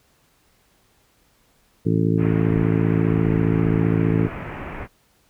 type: harmonic tone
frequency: 55 Hz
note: A1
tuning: in tune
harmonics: 2 / 3 / 4 / 5 / 6 / 7 / 8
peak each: -22 / -20 / -28 / -24 / -26 / -30 / -28 dBFS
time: 1.85-4.28 s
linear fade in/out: 20 ms
type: low-pass noise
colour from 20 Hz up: pink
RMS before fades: -32 dBFS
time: 2.17-4.88 s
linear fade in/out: 50 ms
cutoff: 2500 Hz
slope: 48 dB/octave
effects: pink hiss -61 dBFS RMS until 5.29 s